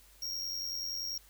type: tone with amplitude modulation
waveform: square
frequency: 5588 Hz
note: F8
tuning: in tune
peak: -33 dBFS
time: 0.22-1.18 s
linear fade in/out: 5 ms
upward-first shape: sine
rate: 90.4 Hz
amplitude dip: 55%
effects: added 50 Hz sine -61 dBFS peak until 1.29 s + white hiss -61 dBFS RMS until 1.29 s